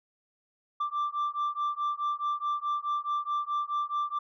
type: beating tone pair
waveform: sine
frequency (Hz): 1174.7 / 1179.4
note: D6 / D6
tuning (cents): 0 / +7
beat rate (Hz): 4.7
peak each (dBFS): -29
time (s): 0.8-4.19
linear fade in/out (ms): 10
effects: tanh soft clip ceiling -25 dBFS